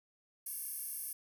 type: tone with high-pass filter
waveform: 15% pulse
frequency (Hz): 554.4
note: C#5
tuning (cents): 0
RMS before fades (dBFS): -42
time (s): 0.46-1.13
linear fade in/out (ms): 5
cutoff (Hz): 11000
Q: 5.6
effects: none